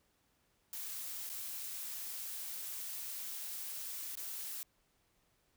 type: noise with dropouts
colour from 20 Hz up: blue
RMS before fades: -43 dBFS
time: 0.73-4.63 s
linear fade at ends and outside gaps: 1 ms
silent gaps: 1.293-1.298 / 4.154-4.172 s
effects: pink hiss -75 dBFS RMS until 5.56 s